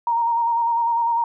sine tone with vibrato, 932.3 Hz, A#5, in tune, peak -17 dBFS, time 0.07-1.24 s, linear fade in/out 2 ms, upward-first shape square, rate 10 Hz, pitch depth 22 cents each way, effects none

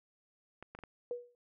clicks, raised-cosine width 0.5 ms, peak -32 dBFS, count 4, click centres 0.626 / 0.75 / 0.789 / 0.837 s
sine tone with exponential decay, 484.9 Hz, B4, 32 cents flat, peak -32 dBFS, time 1.11-1.35 s, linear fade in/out 1 ms, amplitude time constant 52 ms
effects none

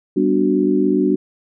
sine chord, G major seventh, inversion none, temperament equal, 196 / 246.9 / 293.7 / 370 Hz, G3 / B3 / D4 / F#4, 0 / 0 / 0 / 0 cents, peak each -20 / -21 / -17 / -18 dBFS, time 0.16-1.16 s, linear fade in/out 10 ms, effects none

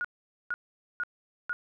sine tone bursts, 1443 Hz, F#6, 44 cents flat, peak -28 dBFS, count 4, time 0.01-1.53 s, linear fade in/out 0 ms, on 35 ms, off 460 ms, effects none

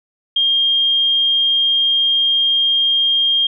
sine tone, 3217 Hz, G7, 44 cents sharp, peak -12 dBFS, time 0.36-3.47 s, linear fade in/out 5 ms, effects none

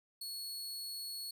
sawtooth tone, 4366 Hz, C#8, 27 cents flat, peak -38 dBFS, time 0.21-1.31 s, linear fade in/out 5 ms, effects none

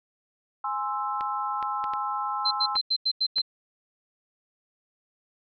sine chord, Ab augmented, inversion none, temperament equal, 830.6 / 1046.5 / 1318.5 Hz, Ab5 / C6 / E6, 0 / 0 / 0 cents, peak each -31 dBFS, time 0.64-2.77 s, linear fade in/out 5 ms
clicks, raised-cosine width 0.3 ms, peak -22 dBFS, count 6, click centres 1.209 / 1.627 / 1.841 / 1.936 / 2.755 / 3.383 s
sine tone bursts, 4100 Hz, C8, 36 cents flat, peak -21 dBFS, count 7, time 2.45-3.418 s, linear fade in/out 10 ms, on 62 ms, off 89 ms
effects none

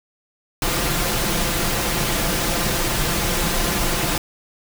pink noise with comb filter, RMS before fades -21 dBFS, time 0.62-4.18 s, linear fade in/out 2 ms, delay 5.8 ms, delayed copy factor +0.5, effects none

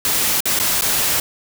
white noise with dropouts, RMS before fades -18 dBFS, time 0.05-1.2 s, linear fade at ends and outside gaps 2 ms, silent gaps 0.405-0.455 / 0.591-0.598 / 0.811-0.82 s, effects none

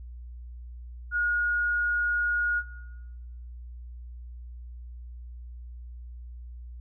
sine tone, 1439 Hz, F#6, 49 cents flat, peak -23 dBFS, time 1.11-2.63 s, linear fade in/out 50 ms, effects noise-tail reverb RT60 1.0 s tail -18 dB re dry + added 60 Hz sine -39 dBFS peak until 6.8 s

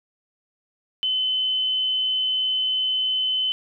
sine tone, 3041 Hz, F#7, 47 cents sharp, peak -20 dBFS, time 1.03-3.52 s, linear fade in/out 0 ms, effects none

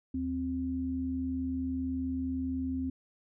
sine tone pair together, 76.97 / 261.6 Hz, D#2 / C4, -18 / 0 cents, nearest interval octave + major sixth, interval 2118 cents, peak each -38 / -31 dBFS, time 0.14-2.9 s, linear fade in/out 5 ms, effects none

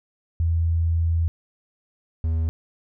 sine / triangle tone pair in turn, 83 / 80.92 Hz, E2 / E2, +12 / -32 cents, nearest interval unison, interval 44 cents, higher first, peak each -18 dBFS, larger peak neither, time 0.4-1.28 / 2.24-2.49 s, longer first, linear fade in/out 0 ms, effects none

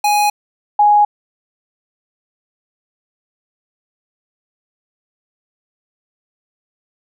square / sine tone pair in turn, 830.6 / 830.6 Hz, G#5 / G#5, 0 / 0 cents, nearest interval unison, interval 0 cents, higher neither, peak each -12 / -7 dBFS, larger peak second, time 0.04-0.3 / 0.79-1.05 s, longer neither, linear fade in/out 5 ms, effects none

